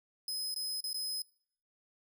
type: tone with dropouts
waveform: sawtooth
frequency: 5070 Hz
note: D#8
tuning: 32 cents sharp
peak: -32 dBFS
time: 0.28-1.22 s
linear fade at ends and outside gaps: 2 ms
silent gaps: 0.543-0.561 / 0.806-0.84 / 0.931-0.943 s
effects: noise-tail reverb RT60 0.6 s tail -24 dB re dry